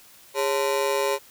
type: ring-modulated tone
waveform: 30% pulse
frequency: 480 Hz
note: B4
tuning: 49 cents flat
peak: -16 dBFS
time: 0.34-1.19 s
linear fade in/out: 50 ms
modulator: 71.5 Hz
effects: white hiss -51 dBFS RMS until 1.3 s